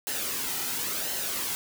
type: noise with flanger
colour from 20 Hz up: white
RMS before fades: -31 dBFS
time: 0.07-1.55 s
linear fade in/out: 0 ms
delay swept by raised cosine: 0.85 to 1.84 ms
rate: 0.94 Hz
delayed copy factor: -0.5
effects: none